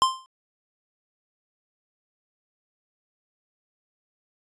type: tone with exponential decay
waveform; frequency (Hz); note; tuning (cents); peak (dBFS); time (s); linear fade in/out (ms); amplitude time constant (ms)
square; 1046.5; C6; 0; -14; 0.02-0.26; 0; 51
effects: resampled to 22050 Hz